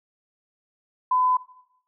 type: tone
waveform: sine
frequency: 1009 Hz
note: B5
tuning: 37 cents sharp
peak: -18 dBFS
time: 1.11-1.37 s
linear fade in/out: 5 ms
effects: noise-tail reverb RT60 0.8 s tail -17 dB re dry